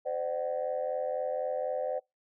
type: tone cluster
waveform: sine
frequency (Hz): 516 / 600 / 751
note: C5 / D5 / F#5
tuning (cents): -24 / +37 / +26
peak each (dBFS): -32 / -33 / -37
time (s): 0.05-2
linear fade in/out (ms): 20
effects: noise-tail reverb RT60 0.2 s tail -25 dB re dry + tanh soft clip ceiling -22 dBFS